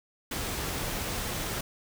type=noise; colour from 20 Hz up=pink; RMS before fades=-33 dBFS; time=0.31-1.61 s; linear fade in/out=5 ms; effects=none